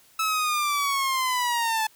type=linear sweep; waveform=sawtooth; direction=down; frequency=1305 to 865 Hz; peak=-19 dBFS; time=0.19-1.87 s; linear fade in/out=5 ms; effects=white hiss -57 dBFS RMS until 1.95 s